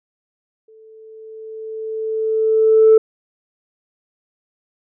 sine tone with exponential growth, 440 Hz, A4, in tune, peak -4 dBFS, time 0.68-2.98 s, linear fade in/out 5 ms, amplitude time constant 500 ms, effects tanh soft clip ceiling -3 dBFS

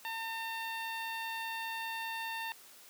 15% pulse tone with notch filter, 905 Hz, A5, 48 cents sharp, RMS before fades -39 dBFS, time 0.05-2.52 s, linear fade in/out 0 ms, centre 7700 Hz, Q 0.89, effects white hiss -56 dBFS RMS until 2.89 s + high-pass 200 Hz 12 dB/octave

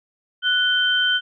sine tone pair together, 1480 / 3108 Hz, F#6 / G7, 0 / -16 cents, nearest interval octave + minor second, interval 1284 cents, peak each -19 dBFS, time 0.42-1.21 s, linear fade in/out 50 ms, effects none

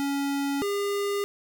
square tone pair in turn, 280 / 403.9 Hz, C#4 / G#4, +18 / -48 cents, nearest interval tritone, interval 634 cents, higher second, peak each -26 dBFS, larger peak neither, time 0-0.62 / 0.62-1.24 s, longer neither, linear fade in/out 0 ms, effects none

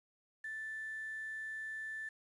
sine tone with quantisation, 1760 Hz, A6, in tune, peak -40 dBFS, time 0.44-2.09 s, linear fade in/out 5 ms, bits 10, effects resampled to 24000 Hz

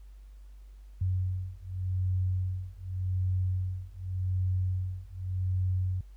sine beating tone pair, 92.1 / 92.96 Hz, F#2 / F#2, -7 / +9 cents, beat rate 0.86 Hz, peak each -31 dBFS, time 1.01-6.01 s, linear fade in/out 5 ms, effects added 49 Hz sine -46 dBFS peak until 6.16 s + pink hiss -70 dBFS RMS until 6.16 s

